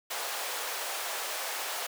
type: high-pass noise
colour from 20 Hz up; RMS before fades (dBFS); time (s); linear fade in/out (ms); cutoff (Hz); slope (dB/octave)
pink; -35; 0.1-1.87; 10; 540; 24
effects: none